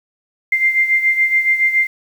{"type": "beating tone pair", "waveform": "sine", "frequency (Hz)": [2093, 2100.1], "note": ["C7", "C7"], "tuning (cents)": [0, 6], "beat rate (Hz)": 7.1, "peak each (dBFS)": [-13, -19], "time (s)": [0.52, 1.87], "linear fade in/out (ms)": 5, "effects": ["7-bit"]}